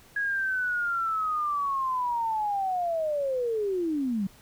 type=linear sweep; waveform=sine; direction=down; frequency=1661.2 to 185 Hz; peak=-25 dBFS; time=0.16-4.27 s; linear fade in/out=5 ms; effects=pink hiss -55 dBFS RMS until 4.41 s